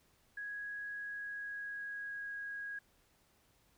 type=tone with pitch glide; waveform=sine; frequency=1661.2 to 1645.9 Hz; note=G#6 to G#6; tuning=0 to -16 cents; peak=-40 dBFS; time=0.37-2.79 s; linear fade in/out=5 ms; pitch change=-16 cents; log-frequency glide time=0.9-2.38 s; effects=pink hiss -71 dBFS RMS until 3.77 s